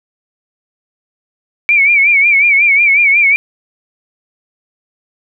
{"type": "tone with vibrato", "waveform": "sine", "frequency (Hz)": 2295, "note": "D7", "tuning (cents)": -40, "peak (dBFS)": -6, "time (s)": [1.69, 3.36], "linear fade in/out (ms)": 0, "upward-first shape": "sine", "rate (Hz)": 5.5, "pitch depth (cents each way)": 91, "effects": []}